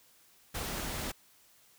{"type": "noise", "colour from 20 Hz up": "pink", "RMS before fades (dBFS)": -37, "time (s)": [0.54, 1.12], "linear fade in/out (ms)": 10, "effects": ["white hiss -63 dBFS RMS until 1.78 s"]}